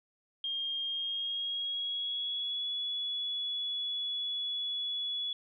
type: tone with pitch glide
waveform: sine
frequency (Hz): 3221 to 3397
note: G7 to G#7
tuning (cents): +46 to +38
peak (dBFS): -32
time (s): 0.44-5.33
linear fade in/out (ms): 2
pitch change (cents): +92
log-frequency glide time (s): 0.86-2.69
effects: none